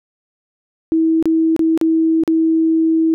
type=tone with dropouts; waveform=sine; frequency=323.3 Hz; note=E4; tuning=34 cents flat; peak=-11 dBFS; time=0.92-3.14 s; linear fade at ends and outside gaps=0 ms; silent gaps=1.226-1.256 / 1.564-1.593 / 1.776-1.813 / 2.236-2.277 s; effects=none